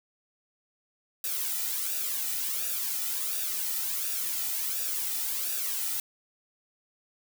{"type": "noise with flanger", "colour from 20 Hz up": "blue", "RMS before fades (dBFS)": -31, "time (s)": [1.24, 6], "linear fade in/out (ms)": 2, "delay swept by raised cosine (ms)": [0.94, 1.86], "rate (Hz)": 1.4, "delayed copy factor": -0.65, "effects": []}